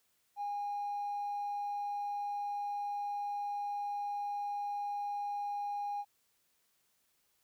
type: tone with hard clipping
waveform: sine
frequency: 817 Hz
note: G#5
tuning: 29 cents flat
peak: -35 dBFS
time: 0.36-6.05 s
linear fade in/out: 50 ms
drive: 1 dB
effects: white hiss -75 dBFS RMS until 7.43 s